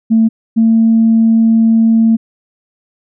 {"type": "tone pair in turn", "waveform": "sine", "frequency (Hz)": [223.9, 225.5], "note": ["A3", "A3"], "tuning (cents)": [30, 43], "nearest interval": "unison", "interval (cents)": 13, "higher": "second", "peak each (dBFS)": -5, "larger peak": "neither", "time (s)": [[0.1, 0.29], [0.56, 2.17]], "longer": "second", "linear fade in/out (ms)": 20, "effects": ["tanh soft clip ceiling -1 dBFS"]}